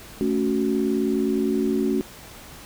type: chord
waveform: sine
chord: F# minor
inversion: first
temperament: equal with one note detuned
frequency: 220 / 279.3 / 370 Hz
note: A3 / C#4 / F#4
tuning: 0 / +13 / 0 cents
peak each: -24 dBFS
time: 0.21-2.01 s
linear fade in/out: 0 ms
effects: pink hiss -43 dBFS RMS until 2.65 s